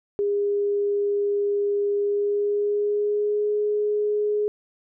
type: tone with pitch glide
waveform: sine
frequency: 406.8 to 418.2 Hz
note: G#4 to G#4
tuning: -36 to +12 cents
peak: -20 dBFS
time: 0.19-4.48 s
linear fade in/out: 0 ms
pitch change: +48 cents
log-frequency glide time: 1.96-3.51 s
effects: none

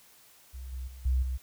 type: tone with level steps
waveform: sine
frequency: 64 Hz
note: C2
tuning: 38 cents flat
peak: -38 / -34 / -43 / -23 / -29 dBFS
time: 0.53-1.38 s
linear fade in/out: 20 ms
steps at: 0.72 / 0.87 / 1.05 / 1.22 s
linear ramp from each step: 10 ms
effects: white hiss -58 dBFS RMS until 1.42 s

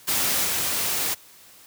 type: noise with level steps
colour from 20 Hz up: white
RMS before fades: -23 / -25 dBFS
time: 0.07-1.15 s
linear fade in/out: 20 ms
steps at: 0.45 s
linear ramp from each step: 2 ms
effects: white hiss -50 dBFS RMS until 1.66 s + high-pass 60 Hz 12 dB/octave

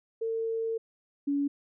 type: tone pair in turn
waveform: sine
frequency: 451.8 / 283.6 Hz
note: A4 / C#4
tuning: +46 / +40 cents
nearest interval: minor sixth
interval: 806 cents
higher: first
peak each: -28 / -25 dBFS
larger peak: second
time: 0.21-0.78 / 1.27-1.48 s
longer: first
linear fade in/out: 10 ms
effects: none

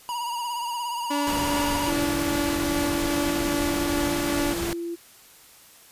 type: tone with vibrato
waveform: square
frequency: 954 Hz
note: A#5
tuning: 40 cents sharp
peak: -28 dBFS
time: 0.09-1.9 s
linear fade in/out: 0 ms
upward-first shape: triangle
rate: 17 Hz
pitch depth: 61 cents each way
type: tone with tremolo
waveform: sawtooth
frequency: 288.3 Hz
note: D4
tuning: 32 cents flat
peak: -20 dBFS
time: 1.1-4.54 s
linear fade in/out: 10 ms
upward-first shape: sine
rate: 2.5 Hz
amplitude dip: 30%
type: noise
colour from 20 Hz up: pink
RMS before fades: -30 dBFS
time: 1.27-4.73 s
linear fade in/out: 0 ms
type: tone with pitch glide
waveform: sine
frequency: 333.3 to 340.5 Hz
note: E4 to F4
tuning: +19 to -44 cents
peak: -28 dBFS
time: 1.86-4.96 s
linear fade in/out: 20 ms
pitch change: +37 cents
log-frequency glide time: 2.29-4.04 s
effects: white hiss -51 dBFS RMS until 5.91 s + resampled to 32000 Hz

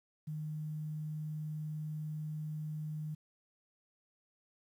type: tone with quantisation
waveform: sine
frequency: 153.4 Hz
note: D#3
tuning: 24 cents flat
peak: -37 dBFS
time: 0.27-3.15 s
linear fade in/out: 10 ms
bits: 11
effects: none

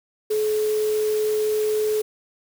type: tone in noise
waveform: sine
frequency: 428.3 Hz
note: A4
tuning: 47 cents flat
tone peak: -19 dBFS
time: 0.3-2.02 s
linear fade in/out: 10 ms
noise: white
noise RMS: -36 dBFS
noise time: 0.3-2.02 s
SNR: +14 dB
effects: none

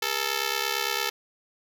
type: ring-modulated tone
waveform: 5% pulse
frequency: 440 Hz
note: A4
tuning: in tune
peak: -11 dBFS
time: 0.02-1.1 s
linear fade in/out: 5 ms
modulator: 34.4 Hz
effects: none

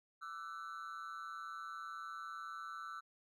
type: tone with amplitude modulation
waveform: triangle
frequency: 1331 Hz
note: E6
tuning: 16 cents sharp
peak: -38 dBFS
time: 0.21-3.01 s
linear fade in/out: 20 ms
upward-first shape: sine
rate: 160 Hz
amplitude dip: 100%
effects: none

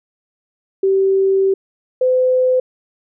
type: tone pair in turn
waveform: sine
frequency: 386.6 / 509.9 Hz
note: G4 / C5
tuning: -24 / -45 cents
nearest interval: perfect fourth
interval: 479 cents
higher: second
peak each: -11 dBFS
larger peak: neither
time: 0.83-1.54 / 2.01-2.6 s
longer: first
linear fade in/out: 5 ms
effects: none

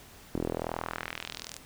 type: tone with band-pass filter sweep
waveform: sawtooth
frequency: 41.2 Hz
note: E1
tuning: in tune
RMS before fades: -37 dBFS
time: 0.34-1.59 s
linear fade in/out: 10 ms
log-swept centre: 290 to 7800 Hz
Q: 1.7
effects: pink hiss -52 dBFS RMS until 1.65 s

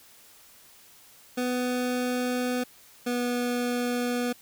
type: tone pair in turn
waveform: 25% pulse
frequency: 248.9 / 244.2 Hz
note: B3 / B3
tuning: +14 / -19 cents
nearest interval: unison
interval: 33 cents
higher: first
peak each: -22 dBFS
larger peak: neither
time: 1.37-2.64 / 3.06-4.33 s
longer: neither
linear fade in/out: 10 ms
effects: white hiss -54 dBFS RMS until 4.41 s

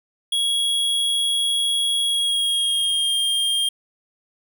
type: tone with pitch glide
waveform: square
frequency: 3322 to 3213 Hz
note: G#7 to G7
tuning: 0 to +42 cents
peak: -19 dBFS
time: 0.32-3.69 s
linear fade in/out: 5 ms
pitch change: -58 cents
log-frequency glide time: 2.03-3.15 s
effects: none

